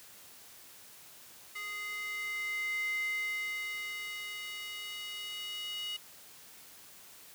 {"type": "tone with high-pass filter sweep", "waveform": "square", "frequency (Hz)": 415.3, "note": "G#4", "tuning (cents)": 0, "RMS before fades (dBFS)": -38, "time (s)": [1.55, 5.97], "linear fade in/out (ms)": 10, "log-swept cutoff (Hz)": [1800, 2800], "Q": 9.3, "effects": ["white hiss -54 dBFS RMS until 7.34 s", "high-pass 60 Hz 12 dB/octave"]}